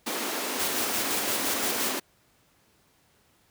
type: high-pass noise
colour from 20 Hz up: pink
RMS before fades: -31 dBFS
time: 0.06-2 s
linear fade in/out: 10 ms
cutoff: 220 Hz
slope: 48 dB/octave
type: noise with tremolo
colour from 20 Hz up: white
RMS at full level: -29 dBFS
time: 0.59-1.92 s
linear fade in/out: 10 ms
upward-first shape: square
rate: 5.8 Hz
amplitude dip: 45%
effects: pink hiss -64 dBFS RMS until 3.5 s + high-pass 60 Hz 12 dB/octave